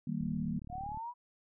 sine chord, Eb major, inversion none, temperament equal with one note detuned, 158.19 / 196 / 233.1 Hz, Eb3 / G3 / Bb3, +29 / 0 / 0 cents, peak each -37 dBFS, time 0.07-0.59 s, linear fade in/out 5 ms
click train, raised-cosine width 5 ms, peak -35 dBFS, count 29, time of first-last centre 0.21-0.973 s, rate 36.7 Hz
sine linear sweep, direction up, 698.5 to 987.8 Hz, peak -38 dBFS, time 0.69-1.14 s, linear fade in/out 50 ms
effects none

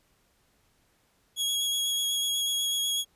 sawtooth tone with vibrato, 3322 Hz, G#7, in tune, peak -23 dBFS, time 1.36-3.05 s, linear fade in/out 50 ms, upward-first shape sine, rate 8.1 Hz, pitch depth 13 cents each way, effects pink hiss -68 dBFS RMS until 3.15 s + resampled to 32000 Hz

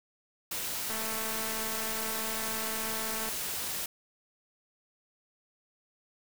white noise, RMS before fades -35 dBFS, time 0.51-3.86 s, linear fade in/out 5 ms
click train, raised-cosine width 0.5 ms, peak -25 dBFS, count 529, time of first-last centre 0.9-3.289 s, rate 221 Hz
effects none

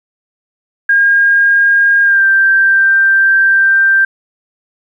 sine tone with pitch glide, 1619 to 1574.7 Hz, G#6 to G6, -45 to +7 cents, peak -6 dBFS, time 0.89-4.05 s, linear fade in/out 5 ms, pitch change -48 cents, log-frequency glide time 2.03-2.24 s, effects 8-bit

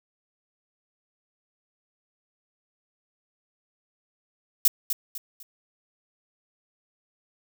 violet noise with echo, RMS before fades -17 dBFS, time 4.65-4.68 s, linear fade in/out 2 ms, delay 250 ms, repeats 3, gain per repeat -9 dB, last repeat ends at 5.43 s, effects none

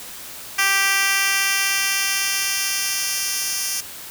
10% pulse tone with high-pass filter sweep, 392 Hz, G4, in tune, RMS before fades -21 dBFS, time 0.58-3.81 s, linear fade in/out 10 ms, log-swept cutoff 1700 to 5500 Hz, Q 0.86, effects white hiss -36 dBFS RMS until 4.1 s

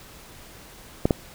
clicks, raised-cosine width 2 ms, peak -5 dBFS, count 2, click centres 1.055 / 1.108 s, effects pink hiss -46 dBFS RMS until 1.34 s

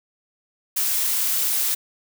blue noise, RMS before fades -22 dBFS, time 0.76-1.75 s, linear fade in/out 10 ms, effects none

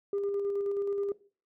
sine tone with tremolo, 401.2 Hz, G4, 40 cents sharp, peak -26 dBFS, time 0.13-1.12 s, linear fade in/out 2 ms, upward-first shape square, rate 9.4 Hz, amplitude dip 30%, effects noise-tail reverb RT60 0.4 s tail -19 dB re dry + tanh soft clip ceiling -25 dBFS

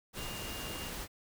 sine tone in noise, 2822 Hz, F7, 17 cents sharp, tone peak -46 dBFS, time 0.15-0.92 s, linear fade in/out 50 ms, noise pink, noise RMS -41 dBFS, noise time 0.13-1.08 s, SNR -8 dB, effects none

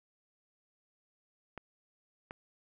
clicks, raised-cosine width 0.5 ms, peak -27 dBFS, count 2, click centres 1.577 / 2.309 s, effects none

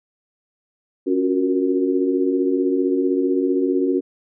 sine chord, Gb major seventh, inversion second, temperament equal with one note detuned, 277.2 / 354.5 / 370 / 466.2 Hz, Db4 / F4 / Gb4 / Bb4, 0 / +26 / 0 / 0 cents, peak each -20 / -26 / -20 / -26 dBFS, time 1.06-4.01 s, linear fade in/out 20 ms, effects none

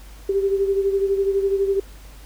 sine beating tone pair, 391.4 / 403.4 Hz, G4 / G4, -3 / +50 cents, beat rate 12 Hz, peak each -18 / -25 dBFS, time 0.29-1.8 s, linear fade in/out 5 ms, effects added 50 Hz sine -40 dBFS peak until 2.25 s + pink hiss -48 dBFS RMS until 2.25 s

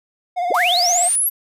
triangle tone with vibrato, 710 Hz, F5, 28 cents sharp, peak -16 dBFS, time 0.36-1.09 s, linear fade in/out 20 ms, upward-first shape sine, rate 17 Hz, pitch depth 55 cents each way
sine linear sweep, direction up, 224.6 to 11830 Hz, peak -15 dBFS, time 0.5-1.3 s, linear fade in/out 20 ms
white high-pass noise, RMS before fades -32 dBFS, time 0.54-1.16 s, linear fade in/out 5 ms, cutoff 1300 Hz, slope 12 dB/octave
effects resampled to 32000 Hz

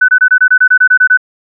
sine tone bursts, 1502 Hz, F#6, 26 cents sharp, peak -3 dBFS, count 12, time 0.01-1.174 s, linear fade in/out 10 ms, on 75 ms, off 24 ms, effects none

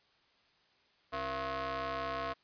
sawtooth ring-modulated tone, 202.2 Hz, G#3, 46 cents flat, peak -28 dBFS, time 1.12-2.34 s, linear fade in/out 20 ms, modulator 877 Hz, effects white hiss -69 dBFS RMS until 2.43 s + resampled to 11025 Hz

